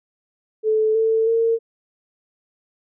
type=tone with pitch steps; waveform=sine; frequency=435.3 / 445.7 / 456.4 Hz; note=A4 / A4 / A#4; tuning=-19 / +22 / -37 cents; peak=-15 dBFS; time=0.63-1.59 s; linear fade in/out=50 ms; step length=320 ms; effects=none